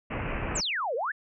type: low-pass noise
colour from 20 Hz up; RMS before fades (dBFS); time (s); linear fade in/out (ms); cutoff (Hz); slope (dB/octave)
pink; -32; 0.1-0.61; 10; 2800; 96
type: exponential two-way sweep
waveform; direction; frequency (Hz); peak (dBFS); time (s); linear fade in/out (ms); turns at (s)
sine; down then up; 8180 to 438.4 to 1862; -27; 0.55-1.12; 10; 0.95
effects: none